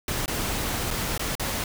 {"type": "noise with dropouts", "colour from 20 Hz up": "pink", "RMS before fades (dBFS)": -28, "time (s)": [0.08, 1.64], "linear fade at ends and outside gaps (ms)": 2, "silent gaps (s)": [[0.259, 0.279], [0.906, 0.91], [1.178, 1.194], [1.353, 1.396]], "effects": []}